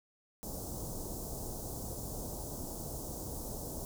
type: band-stop noise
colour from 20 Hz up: pink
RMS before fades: -41 dBFS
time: 0.43-3.85 s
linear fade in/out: 0 ms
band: 810 to 6000 Hz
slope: 24 dB/octave
effects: none